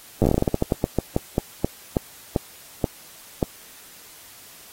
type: slowing click train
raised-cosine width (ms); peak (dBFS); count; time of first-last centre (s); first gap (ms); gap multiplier
2; -5; 23; 0.22-3.428; 9; 1.22
effects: white hiss -46 dBFS RMS until 4.72 s + AAC 48 kbps